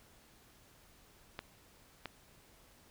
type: clicks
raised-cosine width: 0.3 ms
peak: -24 dBFS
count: 2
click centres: 1.391 / 2.057 s
effects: pink hiss -63 dBFS RMS until 2.9 s